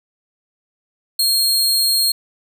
sawtooth tone, 4245 Hz, C8, 24 cents sharp, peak -11 dBFS, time 1.19-2.12 s, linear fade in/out 5 ms, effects none

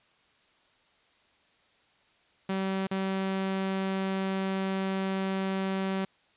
sawtooth tone with dropouts, 191.8 Hz, G3, 37 cents flat, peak -24 dBFS, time 2.49-6.05 s, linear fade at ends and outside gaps 5 ms, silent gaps 2.87-2.911 s, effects white hiss -65 dBFS RMS until 6.36 s + resampled to 8000 Hz

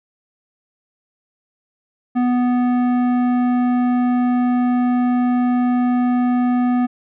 sine tone with tanh clipping, 246.9 Hz, B3, in tune, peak -16 dBFS, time 2.15-6.87 s, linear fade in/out 20 ms, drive 13 dB, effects none

